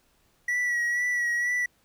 triangle tone with vibrato, 1936 Hz, B6, 35 cents flat, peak -22 dBFS, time 0.48-1.66 s, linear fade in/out 5 ms, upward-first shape sine, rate 2.1 Hz, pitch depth 31 cents each way, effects pink hiss -66 dBFS RMS until 1.84 s

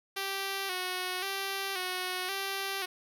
5% pulse tone with vibrato, 378.5 Hz, F#4, 39 cents sharp, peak -21 dBFS, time 0.16-2.86 s, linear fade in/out 10 ms, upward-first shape square, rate 0.94 Hz, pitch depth 55 cents each way, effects none

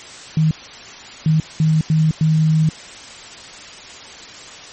sine tone bursts at uneven times, 157.3 Hz, D#3, 19 cents sharp, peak -11 dBFS, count 5, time 0.37-0.51 / 1.26-1.4 / 1.6-1.81 / 1.9-2.11 / 2.21-2.69 s, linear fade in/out 2 ms, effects white hiss -36 dBFS RMS until 4.72 s + MP3 32 kbps

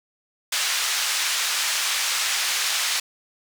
white band-pass noise, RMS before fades -24 dBFS, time 0.52-3 s, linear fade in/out 5 ms, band 1200 to 6300 Hz, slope 12 dB/octave, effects none

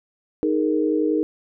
sine chord, D# suspended fourth, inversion none, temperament equal, 311.1 / 415.3 / 466.2 Hz, D#4 / G#4 / A#4, 0 / 0 / 0 cents, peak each -20 / -24 / -24 dBFS, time 0.43-1.23 s, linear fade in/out 0 ms, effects none

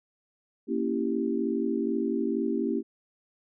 sine chord, A# diminished seventh, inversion none, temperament equal, 233.1 / 277.2 / 329.6 / 392 Hz, A#3 / C#4 / E4 / G4, 0 / 0 / 0 / 0 cents, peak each -30 / -31 / -31 / -31 dBFS, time 0.67-2.83 s, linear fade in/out 50 ms, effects none

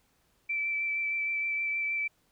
sine tone with vibrato, 2327 Hz, D7, 17 cents flat, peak -28 dBFS, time 0.49-2.08 s, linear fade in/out 10 ms, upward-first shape triangle, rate 6.4 Hz, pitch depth 18 cents each way, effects pink hiss -70 dBFS RMS until 2.31 s

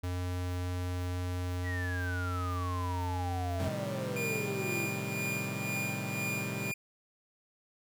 square tone, 89.8 Hz, F2, 49 cents sharp, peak -33 dBFS, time 0.03-3.69 s, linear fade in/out 10 ms
sine exponential sweep, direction down, 1966 to 325.5 Hz, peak -37 dBFS, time 1.63-4.89 s, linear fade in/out 50 ms
sawtooth chord, A half-diminished seventh, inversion none, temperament equal, 110 / 130.81 / 155.56 / 196 Hz, A2 / C3 / Eb3 / G3, 0 / 0 / 0 / 0 cents, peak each -37 / -36 / -38 / -35 dBFS, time 3.59-6.72 s, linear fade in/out 10 ms
45% pulse tone with tremolo, 2420 Hz, D#7, 49 cents flat, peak -33 dBFS, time 4.16-6.74 s, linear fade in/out 5 ms, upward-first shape sine, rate 2 Hz, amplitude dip 65%
effects none

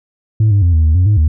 sine tone with pitch steps, 108.6 / 100.8 / 86.6 / 79.7 / 78.1 / 90.7 / 104.4 / 77.6 Hz, A2 / G2 / F2 / D#2 / D#2 / F#2 / G#2 / D#2, -22 / +49 / -14 / +42 / +7 / -34 / +10 / -4 cents, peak -5 dBFS, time 0.4-1.28 s, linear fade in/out 5 ms, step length 110 ms, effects tanh soft clip ceiling -6 dBFS

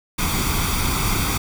pink noise with comb filter, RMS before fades -21 dBFS, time 0.18-1.38 s, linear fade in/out 10 ms, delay 0.86 ms, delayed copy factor +0.65, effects none

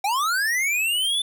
square linear sweep, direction up, 758 to 3536 Hz, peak -21 dBFS, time 0.04-1.22 s, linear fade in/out 5 ms, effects none

